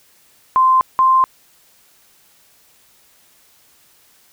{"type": "tone pair in turn", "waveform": "sine", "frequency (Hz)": [1040, 1046], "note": ["C6", "C6"], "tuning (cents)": [-11, -1], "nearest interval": "unison", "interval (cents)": 10, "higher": "second", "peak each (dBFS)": -9, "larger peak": "neither", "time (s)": [[0.56, 0.81], [0.99, 1.24]], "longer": "neither", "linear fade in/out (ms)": 0, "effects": ["white hiss -53 dBFS RMS until 4.32 s"]}